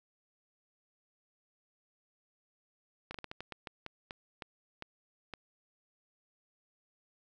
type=slowing click train; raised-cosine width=0.3 ms; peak=-25 dBFS; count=13; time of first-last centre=3.11-5.337 s; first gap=34 ms; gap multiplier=1.28; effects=none